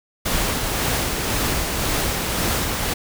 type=noise with tremolo; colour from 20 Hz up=pink; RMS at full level=-21 dBFS; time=0.25-2.94 s; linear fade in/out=10 ms; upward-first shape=sine; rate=1.9 Hz; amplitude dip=30%; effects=none